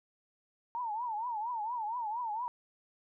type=tone with vibrato; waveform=sine; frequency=910 Hz; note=A#5; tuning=42 cents flat; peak=-33 dBFS; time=0.75-2.48 s; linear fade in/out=0 ms; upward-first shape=triangle; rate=4.3 Hz; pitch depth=180 cents each way; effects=none